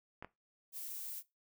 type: clicks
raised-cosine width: 0.5 ms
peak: -30 dBFS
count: 2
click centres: 0.225 / 0.246 s
type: noise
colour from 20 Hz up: violet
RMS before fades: -44 dBFS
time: 0.72-1.23 s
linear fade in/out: 50 ms
effects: noise-tail reverb RT60 0.2 s tail -18 dB re dry

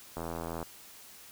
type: click train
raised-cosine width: 1 ms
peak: -23 dBFS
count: 39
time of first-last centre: 0.17-0.628 s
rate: 83 Hz
effects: white hiss -52 dBFS RMS until 1.31 s

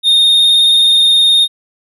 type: tone with vibrato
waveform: triangle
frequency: 3678 Hz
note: A#7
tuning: 24 cents flat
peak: -5 dBFS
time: 0.03-1.48 s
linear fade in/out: 50 ms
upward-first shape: square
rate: 19 Hz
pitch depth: 16 cents each way
effects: none

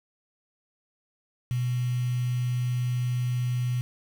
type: tone with quantisation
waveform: sine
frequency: 123.9 Hz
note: B2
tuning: 6 cents sharp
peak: -24 dBFS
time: 1.51-3.81 s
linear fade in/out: 0 ms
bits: 7
effects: none

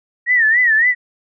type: tone with vibrato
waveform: sine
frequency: 1864.7 Hz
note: A#6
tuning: in tune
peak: -10 dBFS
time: 0.26-0.95 s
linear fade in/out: 50 ms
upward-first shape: sine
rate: 3.6 Hz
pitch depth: 130 cents each way
effects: none

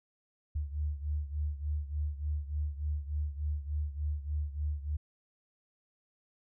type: beating tone pair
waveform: sine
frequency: 73.42 / 76.82 Hz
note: D2 / D#2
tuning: 0 / -22 cents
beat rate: 3.4 Hz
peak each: -33 / -37 dBFS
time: 0.55-4.97 s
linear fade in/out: 10 ms
effects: none

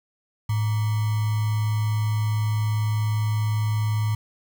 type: tone with sample-and-hold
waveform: sine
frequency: 107.4 Hz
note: A2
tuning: 41 cents flat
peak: -20 dBFS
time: 0.49-4.15 s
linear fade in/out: 5 ms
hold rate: 1050 Hz
effects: none

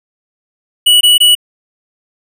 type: tone bursts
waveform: square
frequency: 2940 Hz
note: F#7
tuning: 12 cents flat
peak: -5 dBFS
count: 3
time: 0.86-1.352 s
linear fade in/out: 10 ms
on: 150 ms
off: 21 ms
effects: none

